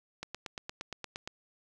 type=click train; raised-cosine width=0.2 ms; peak=-21 dBFS; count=10; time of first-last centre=0.23-1.275 s; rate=8.61 Hz; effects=none